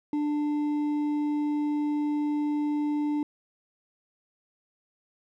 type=tone with hard clipping; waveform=triangle; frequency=296 Hz; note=D4; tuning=14 cents sharp; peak=-26 dBFS; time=0.13-3.23 s; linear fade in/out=2 ms; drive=8 dB; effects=none